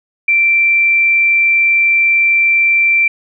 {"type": "tone", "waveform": "sine", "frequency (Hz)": 2349, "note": "D7", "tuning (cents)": 0, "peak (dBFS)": -8, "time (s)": [0.28, 3.08], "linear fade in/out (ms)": 5, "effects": []}